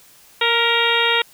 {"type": "harmonic tone with a mistuned harmonic", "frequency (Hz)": 465.7, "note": "A#4", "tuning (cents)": -2, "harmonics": [1, 2, 3, 4, 5, 6, 7, 8], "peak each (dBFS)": [-23, -23, -23, -23, -23, -23, -23, -23], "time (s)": [0.41, 1.22], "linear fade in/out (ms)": 5, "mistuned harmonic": 4, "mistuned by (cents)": 33, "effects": ["white hiss -49 dBFS RMS until 1.33 s"]}